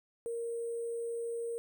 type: tone with sample-and-hold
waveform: sine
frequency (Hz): 466.2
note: A#4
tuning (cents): 0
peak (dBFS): -34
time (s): 0.26-1.58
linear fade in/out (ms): 0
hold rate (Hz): 8820
effects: none